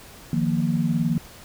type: chord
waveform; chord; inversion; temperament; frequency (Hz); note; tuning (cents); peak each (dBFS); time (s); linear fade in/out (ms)
sine; Eb suspended second; none; equal; 155.56 / 174.61 / 233.1; Eb3 / F3 / Bb3; 0 / 0 / 0; -24; 0.33-1.18; 2
effects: pink hiss -45 dBFS RMS until 1.44 s